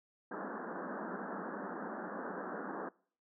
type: band-pass noise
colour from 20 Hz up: pink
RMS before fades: -42 dBFS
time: 0.31-2.89 s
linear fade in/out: 5 ms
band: 180 to 1700 Hz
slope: 96 dB/octave
effects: noise-tail reverb RT60 0.5 s tail -24 dB re dry